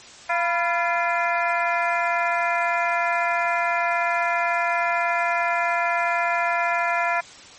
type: harmonic tone with a mistuned harmonic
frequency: 344.6 Hz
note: F4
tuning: 23 cents flat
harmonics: 2 / 3 / 4 / 5 / 6 / 7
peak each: -24 / -26 / -27 / -28 / -29 / -29 dBFS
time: 0.29-7.21 s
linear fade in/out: 10 ms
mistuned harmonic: 3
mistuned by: -80 cents
effects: white hiss -44 dBFS RMS until 7.58 s + MP3 32 kbps